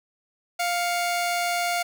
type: tone pair together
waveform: sawtooth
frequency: 700 / 2226 Hz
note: F5 / C#7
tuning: +4 / +7 cents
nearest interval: octave + minor sixth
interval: 2003 cents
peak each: -20 / -28 dBFS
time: 0.59-1.83 s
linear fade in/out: 10 ms
effects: none